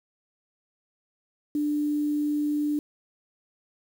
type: tone with quantisation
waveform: sine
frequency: 296.2 Hz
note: D4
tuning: 15 cents sharp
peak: -23 dBFS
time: 1.55-2.79 s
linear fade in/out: 2 ms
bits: 8
effects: none